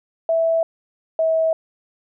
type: tone pair in turn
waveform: sine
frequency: 657 / 645.7 Hz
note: E5 / E5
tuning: -6 / -36 cents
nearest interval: unison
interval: 30 cents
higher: first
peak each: -15 dBFS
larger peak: neither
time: 0.29-0.63 / 1.19-1.53 s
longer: neither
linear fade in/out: 2 ms
effects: none